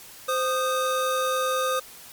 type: tone pair together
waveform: square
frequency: 518 / 1232 Hz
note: C5 / D#6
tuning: -17 / -17 cents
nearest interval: octave + minor third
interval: 1500 cents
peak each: -26 dBFS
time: 0.28-1.8 s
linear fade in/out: 10 ms
effects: white hiss -45 dBFS RMS until 2.12 s + MP3 96 kbps